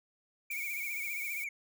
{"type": "tone with vibrato", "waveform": "triangle", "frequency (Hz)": 2294, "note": "D7", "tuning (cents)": -41, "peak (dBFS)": -34, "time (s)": [0.5, 1.49], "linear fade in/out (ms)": 5, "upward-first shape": "triangle", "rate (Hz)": 15, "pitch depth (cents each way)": 100}
{"type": "noise", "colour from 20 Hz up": "violet", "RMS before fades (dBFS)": -43, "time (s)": [0.51, 1.44], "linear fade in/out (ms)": 0}
{"effects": []}